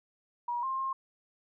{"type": "tone with pitch steps", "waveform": "sine", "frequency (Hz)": [959, 1059, 1066], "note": ["A#5", "C6", "C6"], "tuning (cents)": [49, 21, 32], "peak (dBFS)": -30, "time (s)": [0.48, 0.93], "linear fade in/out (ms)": 5, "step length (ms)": 150, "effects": []}